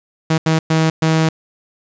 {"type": "tone bursts at uneven times", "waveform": "sawtooth", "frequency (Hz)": 159.9, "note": "D#3", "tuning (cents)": 48, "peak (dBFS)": -8, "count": 4, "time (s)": [[0.3, 0.38], [0.46, 0.59], [0.7, 0.9], [1.02, 1.29]], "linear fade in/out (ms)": 5, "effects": ["resampled to 16000 Hz", "7-bit"]}